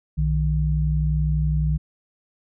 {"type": "tone pair together", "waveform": "sine", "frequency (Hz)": [61.74, 153.57], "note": ["B1", "D#3"], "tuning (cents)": [0, -22], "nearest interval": "octave + major third", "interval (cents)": 1578, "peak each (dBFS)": -21, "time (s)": [0.17, 1.78], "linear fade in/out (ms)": 20, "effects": []}